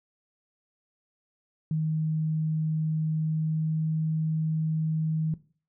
sine tone with pitch glide, 157 to 158 Hz, D#3 to D#3, +16 to +27 cents, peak -24 dBFS, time 1.71-5.34 s, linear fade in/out 2 ms, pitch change +11 cents, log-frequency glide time 3.12-3.94 s, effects noise-tail reverb RT60 0.4 s tail -17 dB re dry

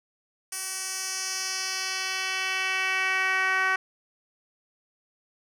10% pulse tone with band-pass filter sweep, 378.3 Hz, F#4, 38 cents sharp, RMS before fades -28 dBFS, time 0.52-3.76 s, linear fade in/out 5 ms, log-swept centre 9000 to 1600 Hz, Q 1.7, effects none

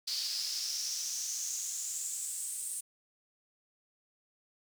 brown noise with high-pass filter sweep, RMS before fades -37 dBFS, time 0.07-2.81 s, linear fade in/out 10 ms, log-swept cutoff 4600 to 8900 Hz, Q 5.7, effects none

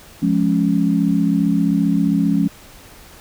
sine chord, Db major, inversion first, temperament equal with one note detuned, 174.61 / 209.8 / 277.2 Hz, F3 / Ab3 / Db4, 0 / +18 / 0 cents, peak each -18 dBFS, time 0.22-2.48 s, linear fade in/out 10 ms, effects pink hiss -43 dBFS RMS until 3.2 s

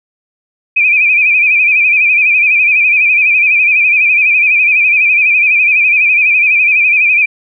sine tone with vibrato, 2439 Hz, D#7, 35 cents flat, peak -6 dBFS, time 0.76-7.26 s, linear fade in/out 10 ms, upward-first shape sine, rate 12 Hz, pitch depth 77 cents each way, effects none

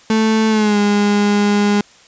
35% pulse tone with pitch glide, 220 to 205.3 Hz, A3 to G#3, 0 to -20 cents, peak -10 dBFS, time 0.1-1.81 s, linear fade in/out 2 ms, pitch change -120 cents, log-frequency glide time 0.49-0.78 s, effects white hiss -46 dBFS RMS until 2.07 s + resampled to 16000 Hz

